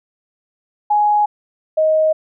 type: tone pair in turn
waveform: sine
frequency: 835 / 627.2 Hz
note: G#5 / D#5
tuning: +9 / +14 cents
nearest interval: perfect fourth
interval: 495 cents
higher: first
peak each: -11 dBFS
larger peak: neither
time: 0.9-1.26 / 1.77-2.13 s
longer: neither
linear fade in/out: 10 ms
effects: none